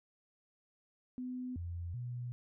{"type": "tone with pitch steps", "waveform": "sine", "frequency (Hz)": [251.9, 86.2, 122.2], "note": ["B3", "F2", "B2"], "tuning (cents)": [34, -22, -18], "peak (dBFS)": -38, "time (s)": [1.18, 2.32], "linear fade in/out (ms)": 0, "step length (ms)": 380, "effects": []}